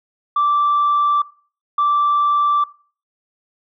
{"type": "tone pair in turn", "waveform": "sine", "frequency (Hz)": [1169, 1169], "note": ["D6", "D6"], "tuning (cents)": [-8, -8], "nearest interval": "unison", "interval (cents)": 0, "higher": "neither", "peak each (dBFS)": -12, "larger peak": "neither", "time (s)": [[0.36, 1.22], [1.78, 2.64]], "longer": "neither", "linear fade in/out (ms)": 5, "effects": ["noise-tail reverb RT60 0.4 s tail -18 dB re dry", "tanh soft clip ceiling -10 dBFS"]}